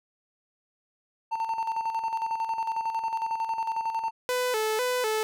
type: tone with tremolo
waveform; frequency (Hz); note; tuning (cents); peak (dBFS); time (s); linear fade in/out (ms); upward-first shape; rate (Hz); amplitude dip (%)
triangle; 900; A5; +39; -23; 1.31-4.11; 20; square; 11; 55
type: tone with vibrato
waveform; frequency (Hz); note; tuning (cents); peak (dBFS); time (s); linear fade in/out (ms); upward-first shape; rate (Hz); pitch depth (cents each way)
sawtooth; 466.2; A#4; 0; -21; 4.29-5.23; 0; square; 2; 120
effects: none